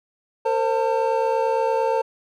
triangle tone cluster, 457.3 / 526 / 898 Hz, A#4 / C5 / A5, -33 / +9 / +35 cents, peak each -21 dBFS, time 0.45-2.02 s, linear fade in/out 10 ms, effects none

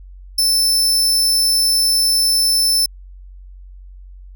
sawtooth tone, 5290 Hz, E8, 5 cents sharp, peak -10 dBFS, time 0.38-2.86 s, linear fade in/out 5 ms, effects added 46 Hz sine -35 dBFS peak until 4.35 s

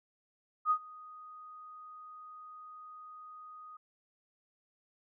sine tone with ADSR envelope, 1244.5 Hz, D#6, in tune, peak -23 dBFS, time 0.65-3.77 s, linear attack 57 ms, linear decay 73 ms, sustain -24 dB, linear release 6 ms, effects none

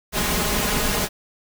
pink noise with comb filter, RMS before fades -22 dBFS, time 0.12-1.09 s, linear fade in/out 50 ms, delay 4.8 ms, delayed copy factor +0.65, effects none

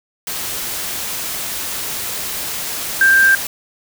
sine tone in noise, 1581 Hz, G6, 14 cents sharp, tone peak -8 dBFS, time 3.01-3.35 s, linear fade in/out 2 ms, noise white, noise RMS -24 dBFS, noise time 0.27-3.47 s, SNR +13 dB, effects none

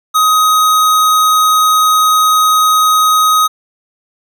square tone, 1258 Hz, D#6, 19 cents sharp, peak -8 dBFS, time 0.14-3.48 s, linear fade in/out 20 ms, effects none

